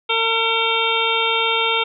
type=harmonic tone; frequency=453.9 Hz; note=A#4; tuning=46 cents flat; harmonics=1 / 2 / 3 / 5 / 6 / 7 / 8; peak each=-24 / -24 / -24 / -24 / -24 / -24 / -24 dBFS; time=0.09-1.84 s; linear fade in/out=10 ms; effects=none